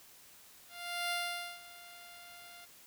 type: tone with ADSR envelope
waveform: 10% pulse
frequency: 698.5 Hz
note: F5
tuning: in tune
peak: -24 dBFS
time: 0.68-2.66 s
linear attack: 430 ms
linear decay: 480 ms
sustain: -19 dB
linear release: 20 ms
effects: white hiss -58 dBFS RMS until 2.86 s